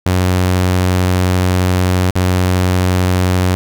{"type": "tone with dropouts", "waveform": "sawtooth", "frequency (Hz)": 91.5, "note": "F#2", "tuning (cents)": -19, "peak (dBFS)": -7, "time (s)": [0.06, 3.55], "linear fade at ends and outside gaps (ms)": 0, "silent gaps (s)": [2.107, 2.155], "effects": []}